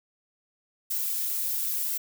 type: noise with flanger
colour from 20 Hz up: violet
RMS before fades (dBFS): -29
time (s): 0.9-1.98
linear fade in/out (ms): 10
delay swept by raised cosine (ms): 1.9 to 4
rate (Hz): 0.97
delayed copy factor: +0.6
effects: none